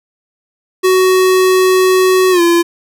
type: tone with pitch glide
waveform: square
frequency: 372.7 to 341.8 Hz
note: F#4 to F4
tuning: +13 to -37 cents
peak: -8 dBFS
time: 0.83-2.63 s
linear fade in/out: 20 ms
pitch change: -150 cents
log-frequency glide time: 2.31-2.41 s
effects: none